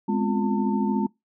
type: tone cluster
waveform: sine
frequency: 207.5 / 251.6 / 265 / 350.6 / 898 Hz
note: G#3 / B3 / C4 / F4 / A5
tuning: -1 / +32 / +22 / +7 / +35 cents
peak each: -23 / -29 / -30 / -30 / -30 dBFS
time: 0.08-1.07 s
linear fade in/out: 10 ms
effects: noise-tail reverb RT60 0.2 s tail -24 dB re dry